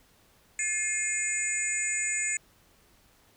sine tone cluster, 1731 / 2129 / 2481 / 6970 / 8040 Hz, A6 / C7 / D#7 / A8 / B8, -29 / +30 / -6 / -17 / +30 cents, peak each -38 / -32 / -37 / -31 / -33 dBFS, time 0.59-2.37 s, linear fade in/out 2 ms, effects pink hiss -62 dBFS RMS until 3.36 s

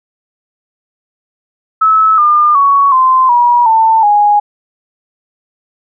sine tone with pitch steps, 1299 / 1205 / 1117.9 / 1037 / 962 / 892.4 / 827.8 Hz, E6 / D6 / C#6 / C6 / B5 / A5 / G#5, -26 / +44 / +14 / -16 / -46 / +24 / -6 cents, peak -5 dBFS, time 1.81-4.4 s, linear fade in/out 10 ms, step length 370 ms, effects none

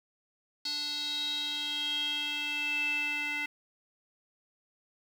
square tone with band-pass filter sweep, 293.7 Hz, D4, in tune, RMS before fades -33 dBFS, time 0.65-3.46 s, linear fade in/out 5 ms, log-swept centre 4400 to 2300 Hz, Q 8.5, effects 9-bit

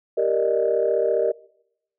sine chord, Eb major seventh, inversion first, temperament equal, 392 / 466.2 / 587.3 / 622.3 Hz, G4 / Bb4 / D5 / Eb5, 0 / 0 / 0 / 0 cents, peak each -24 / -21 / -25 / -23 dBFS, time 0.17-1.32 s, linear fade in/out 10 ms, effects noise-tail reverb RT60 0.8 s tail -23 dB re dry + tanh soft clip ceiling -9 dBFS

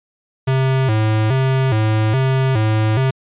square tone with vibrato, 120 Hz, B2, 49 cents flat, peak -14 dBFS, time 0.47-3.11 s, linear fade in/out 10 ms, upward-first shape square, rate 1.2 Hz, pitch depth 170 cents each way, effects resampled to 8000 Hz

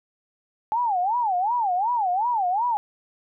sine tone with vibrato, 835 Hz, G#5, 9 cents sharp, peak -20 dBFS, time 0.72-2.77 s, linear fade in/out 0 ms, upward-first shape sine, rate 2.7 Hz, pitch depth 280 cents each way, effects none

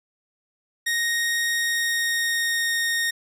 sawtooth tone with pitch glide, 1866 to 1853.1 Hz, A#6 to A#6, +1 to -11 cents, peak -18 dBFS, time 0.86-3.11 s, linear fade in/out 10 ms, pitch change -12 cents, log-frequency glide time 1.52-2.72 s, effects resampled to 32000 Hz

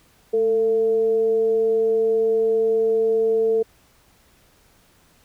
sine tone with frequency modulation, 447.5 Hz, A4, 29 cents sharp, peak -16 dBFS, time 0.33-3.63 s, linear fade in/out 10 ms, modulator 232 Hz, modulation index 0.21, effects pink hiss -57 dBFS RMS until 5.24 s

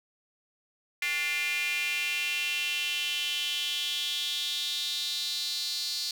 square tone with high-pass filter sweep, 160 Hz, D#3, 49 cents sharp, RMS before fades -31 dBFS, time 1.02-6.11 s, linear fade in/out 2 ms, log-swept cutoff 2200 to 4400 Hz, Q 5.7, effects none

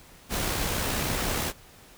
pink noise with amplitude modulation, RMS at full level -27 dBFS, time 0.29-1.53 s, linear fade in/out 50 ms, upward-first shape sine, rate 65.6 Hz, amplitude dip 30%, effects pink hiss -52 dBFS RMS until 1.97 s

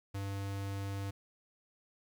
square tone, 98.8 Hz, G2, 14 cents sharp, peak -37 dBFS, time 0.14-1.11 s, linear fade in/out 10 ms, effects 12-bit

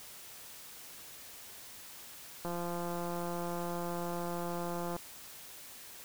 click train, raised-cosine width 1 ms, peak -25 dBFS, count 436, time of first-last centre 2.45-4.964 s, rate 173 Hz, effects white hiss -50 dBFS RMS until 6.04 s

